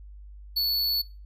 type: tone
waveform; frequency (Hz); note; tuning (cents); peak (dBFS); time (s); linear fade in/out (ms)
square; 4435; C#8; 0; -23; 0.56-1.02; 10
effects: noise-tail reverb RT60 0.3 s tail -21 dB re dry + added 50 Hz sine -42 dBFS peak until 1.25 s